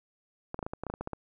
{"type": "clicks", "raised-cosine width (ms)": 1, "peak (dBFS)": -21, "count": 12, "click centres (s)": [0.544, 0.591, 0.628, 0.665, 0.735, 0.836, 0.867, 0.9, 0.939, 1.01, 1.074, 1.133], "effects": []}